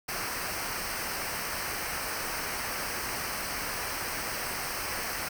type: noise with comb filter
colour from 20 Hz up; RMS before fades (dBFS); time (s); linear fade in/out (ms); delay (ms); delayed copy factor
pink; -34; 0.08-5.29; 10; 0.28; -0.7
effects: none

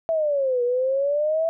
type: exponential two-way sweep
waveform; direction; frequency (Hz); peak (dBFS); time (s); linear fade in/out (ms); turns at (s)
sine; down then up; 664 to 480 to 664; -19; 0.09-1.49; 0; 0.63
effects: none

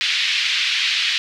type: band-pass noise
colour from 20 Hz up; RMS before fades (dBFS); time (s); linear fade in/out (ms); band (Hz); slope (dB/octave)
pink; -20; 0.01-1.18; 0; 2200 to 4300; 24
effects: none

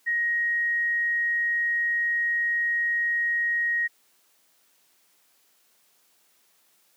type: tone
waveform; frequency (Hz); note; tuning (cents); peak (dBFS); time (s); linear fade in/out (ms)
sine; 1882; A#6; +16; -22; 0.06-3.88; 20
effects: white hiss -64 dBFS RMS until 6.96 s + high-pass 200 Hz 12 dB/octave

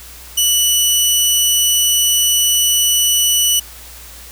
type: tone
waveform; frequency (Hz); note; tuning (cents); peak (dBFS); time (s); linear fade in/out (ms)
15% pulse; 2960; F#7; 0; -4; 0.37-3.6; 10
effects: added 60 Hz sine -39 dBFS peak until 4.31 s + white hiss -37 dBFS RMS until 4.31 s

